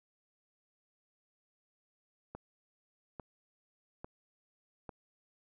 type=click train; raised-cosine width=1 ms; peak=-29 dBFS; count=4; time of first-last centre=2.35-4.892 s; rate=1.18 Hz; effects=none